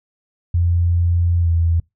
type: tone with pitch glide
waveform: sine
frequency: 86.3 to 83.65 Hz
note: F2 to E2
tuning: -20 to +26 cents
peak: -13 dBFS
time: 0.54-1.8 s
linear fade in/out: 5 ms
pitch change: -54 cents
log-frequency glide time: 1.4-1.49 s
effects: noise-tail reverb RT60 0.2 s tail -26 dB re dry